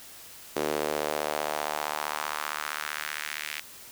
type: tone with high-pass filter sweep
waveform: sawtooth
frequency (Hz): 75.3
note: D2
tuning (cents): +44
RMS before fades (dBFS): -32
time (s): 0.56-3.6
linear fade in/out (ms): 0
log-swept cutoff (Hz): 390 to 2200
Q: 1.9
effects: white hiss -47 dBFS RMS until 3.91 s